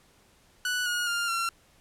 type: tone with pitch steps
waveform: sawtooth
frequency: 1480 / 1440.4 / 1401.8 / 1364.2 Hz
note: F#6 / F#6 / F6 / F6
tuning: 0 / -47 / +6 / -41 cents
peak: -23 dBFS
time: 0.65-1.49 s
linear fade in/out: 2 ms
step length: 210 ms
effects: pink hiss -61 dBFS RMS until 1.8 s + low-pass 12000 Hz 12 dB/octave